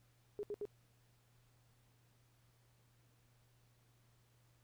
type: tone bursts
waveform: sine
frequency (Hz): 413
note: G#4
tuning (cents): -10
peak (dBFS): -39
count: 3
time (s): 0.39-0.653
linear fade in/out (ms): 0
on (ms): 41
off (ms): 70
effects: added 119 Hz sine -70 dBFS peak until 4.63 s + pink hiss -75 dBFS RMS until 4.63 s